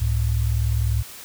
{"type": "tone pair together", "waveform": "sine", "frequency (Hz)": [68.35, 108.5], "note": ["C#2", "A2"], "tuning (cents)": [-24, -24], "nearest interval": "minor sixth", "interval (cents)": 800, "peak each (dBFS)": -21, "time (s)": [0, 1.03], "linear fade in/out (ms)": 20, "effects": ["white hiss -40 dBFS RMS until 1.24 s"]}